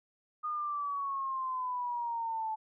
sine exponential sweep, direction down, 1232 to 869 Hz, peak -32 dBFS, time 0.43-2.56 s, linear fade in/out 20 ms, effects none

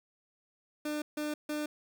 30% pulse tone bursts, 299.9 Hz, D4, 36 cents sharp, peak -30 dBFS, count 3, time 0.85-1.66 s, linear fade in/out 5 ms, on 170 ms, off 150 ms, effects none

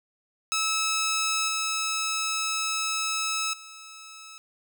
10% pulse tone with level steps, 1300 Hz, E6, 24 cents flat, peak -16 / -18 / -35 dBFS, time 0.52-4.38 s, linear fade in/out 0 ms, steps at 1.48 / 3.53 s, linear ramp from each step 5 ms, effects none

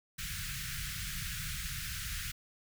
pink band-stop noise, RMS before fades -39 dBFS, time 0.18-2.32 s, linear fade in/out 10 ms, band 170 to 1400 Hz, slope 48 dB/octave, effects none

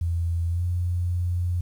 sine tone with pitch glide, 84.6 to 88.24 Hz, E2 to F2, +45 to +18 cents, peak -22 dBFS, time 0.01-1.61 s, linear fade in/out 5 ms, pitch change +73 cents, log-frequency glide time 0.49-0.63 s, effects 9-bit

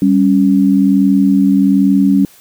sine tone pair together, 196 / 277.2 Hz, G3 / C#4, 0 / 0 cents, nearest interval tritone, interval 600 cents, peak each -10 dBFS, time 0.02-2.25 s, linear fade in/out 2 ms, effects white hiss -44 dBFS RMS until 2.4 s

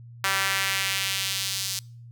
sawtooth tone with high-pass filter sweep, 194.1 Hz, G3, 17 cents flat, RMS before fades -27 dBFS, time 0.24-1.79 s, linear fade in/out 0 ms, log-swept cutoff 1400 to 4900 Hz, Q 1.3, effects noise-tail reverb RT60 0.5 s tail -26 dB re dry + added 118 Hz sine -42 dBFS peak until 2.11 s

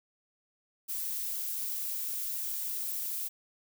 violet noise, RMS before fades -35 dBFS, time 0.88-3.29 s, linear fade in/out 20 ms, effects none

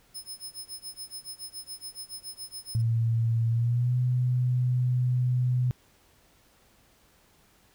15% pulse tone with tremolo, 5200 Hz, E8, 24 cents flat, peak -30 dBFS, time 0.14-2.82 s, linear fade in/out 20 ms, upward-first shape sine, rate 7.1 Hz, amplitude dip 95%
sine tone with pitch glide, 114.7 to 125.08 Hz, A#2 to B2, -28 to +22 cents, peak -22 dBFS, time 2.75-5.71 s, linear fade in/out 0 ms, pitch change +150 cents, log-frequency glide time 3.49-3.96 s
effects pink hiss -62 dBFS RMS until 7.74 s

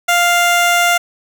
15% pulse tone, 698.5 Hz, F5, in tune, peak -4 dBFS, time 0.08-0.98 s, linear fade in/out 10 ms, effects none

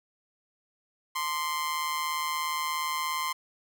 sawtooth tone with amplitude modulation, 1044 Hz, C6, 4 cents flat, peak -22 dBFS, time 1.15-3.33 s, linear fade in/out 10 ms, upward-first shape sine, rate 157 Hz, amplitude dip 60%, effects none

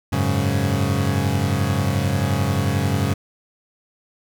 30% pulse chord, F# suspended second, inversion none, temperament equal, 92.5 / 103.83 / 138.59 Hz, F#2 / G#2 / C#3, 0 / 0 / 0 cents, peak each -20 dBFS, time 0.12-3.14 s, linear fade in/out 10 ms, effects none

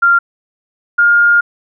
sine tone pair in turn, 1390 / 1414.3 Hz, F6 / F6, -9 / +21 cents, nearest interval unison, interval 30 cents, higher second, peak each -6 dBFS, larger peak neither, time 0.02-0.19 / 0.98-1.41 s, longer second, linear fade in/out 10 ms, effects none

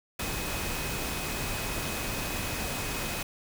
sine tone in noise, 2526 Hz, D#7, 26 cents sharp, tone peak -41 dBFS, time 0.19-3.23 s, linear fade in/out 5 ms, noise pink, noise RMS -33 dBFS, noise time 0.19-3.23 s, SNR -11 dB, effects none

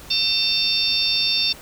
harmonic tone, 900 Hz, A5, 39 cents sharp, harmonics 3 / 4 / 5 / 6, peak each -26 / -22 / -22 / -24 dBFS, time 0.1-1.53 s, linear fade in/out 10 ms, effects pink hiss -42 dBFS RMS until 1.61 s

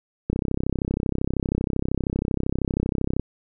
click train, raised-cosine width 3 ms, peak -10 dBFS, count 96, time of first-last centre 0.3-3.196 s, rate 32.8 Hz, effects none

